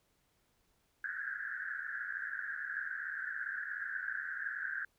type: band-pass noise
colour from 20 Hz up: white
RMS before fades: -40 dBFS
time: 1.04-4.85 s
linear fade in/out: 5 ms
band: 1500 to 1700 Hz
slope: 96 dB/octave
effects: pink hiss -75 dBFS RMS until 4.98 s